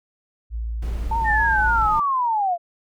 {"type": "tone", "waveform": "sine", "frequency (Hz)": 56.5, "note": "A1", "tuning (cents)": 47, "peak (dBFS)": -24, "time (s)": [0.5, 1.9], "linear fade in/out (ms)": 50}
{"type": "noise", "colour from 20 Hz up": "brown", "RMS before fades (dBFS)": -32, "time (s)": [0.82, 2], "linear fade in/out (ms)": 5}
{"type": "tone with vibrato", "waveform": "sine", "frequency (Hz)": 880, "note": "A5", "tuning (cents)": 0, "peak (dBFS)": -20, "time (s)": [1.11, 2], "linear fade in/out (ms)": 5, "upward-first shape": "triangle", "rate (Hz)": 3.6, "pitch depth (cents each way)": 94}
{"type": "linear sweep", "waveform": "sine", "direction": "down", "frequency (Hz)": [1845, 669], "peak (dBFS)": -18, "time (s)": [1.24, 2.58], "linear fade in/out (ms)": 50}
{"effects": []}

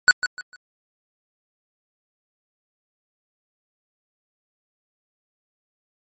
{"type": "tone with echo", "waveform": "square", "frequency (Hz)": 1480, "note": "F#6", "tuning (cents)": 0, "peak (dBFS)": -9, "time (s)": [0.08, 0.11], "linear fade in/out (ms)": 0, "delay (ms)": 150, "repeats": 3, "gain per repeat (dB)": -11, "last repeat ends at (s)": 0.56, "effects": ["MP3 32 kbps"]}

